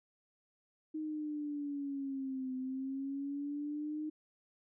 sine linear two-way sweep, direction down then up, 312.4 to 256.8 to 308.4 Hz, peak -36 dBFS, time 0.94-4.1 s, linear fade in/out 10 ms, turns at 2.55 s, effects none

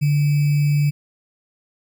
sine tone with sample-and-hold, 146 Hz, D3, 10 cents flat, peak -14 dBFS, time 0.01-0.91 s, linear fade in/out 20 ms, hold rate 2450 Hz, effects none

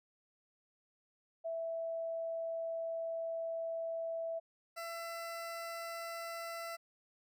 sine / 20% pulse tone pair in turn, 659.3 / 671.2 Hz, E5 / E5, 0 / +31 cents, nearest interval unison, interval 31 cents, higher second, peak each -36 / -36 dBFS, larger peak neither, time 1.44-4.4 / 4.76-6.77 s, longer first, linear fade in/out 20 ms, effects none

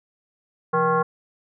sine tone with frequency modulation, 780 Hz, G5, 9 cents flat, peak -17 dBFS, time 0.73-1.03 s, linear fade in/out 10 ms, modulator 304 Hz, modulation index 1.8, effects none

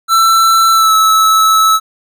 square tone with pitch glide, 1336 to 1303.2 Hz, E6 to E6, +23 to -20 cents, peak -7 dBFS, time 0.08-1.8 s, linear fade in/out 50 ms, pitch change -43 cents, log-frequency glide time 0.72-0.93 s, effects none

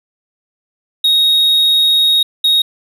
triangle tone bursts at uneven times, 3756 Hz, A#7, 12 cents sharp, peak -7 dBFS, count 2, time 1.04-2.23 / 2.44-2.62 s, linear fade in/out 5 ms, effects none

